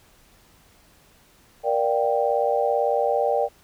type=chord; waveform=sine; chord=G minor seventh; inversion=first; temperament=just; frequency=470.4 / 588 / 705.6 / 784 Hz; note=Bb4 / D5 / F5 / G5; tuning=+16 / +2 / +18 / 0 cents; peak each=-24 / -23 / -29 / -24 dBFS; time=1.63-3.49 s; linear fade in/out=50 ms; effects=pink hiss -56 dBFS RMS until 3.63 s